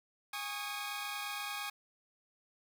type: chord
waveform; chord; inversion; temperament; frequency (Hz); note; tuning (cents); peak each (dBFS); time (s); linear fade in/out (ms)
15% pulse; Ab suspended fourth; none; equal with one note detuned; 820.1 / 1108.7 / 1244.5; Ab5 / Db6 / Eb6; -22 / 0 / 0; -35 / -37 / -37; 0.33-1.7; 5
effects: none